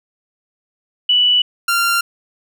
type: tone pair in turn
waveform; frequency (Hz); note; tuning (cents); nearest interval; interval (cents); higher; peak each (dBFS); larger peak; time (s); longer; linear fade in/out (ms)
sine / sawtooth; 2960 / 1384.9; F#7 / F6; 0 / -15; octave + minor second; 1315; first; -10; neither; 1.09-1.42 / 1.68-2.01; neither; 5
effects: none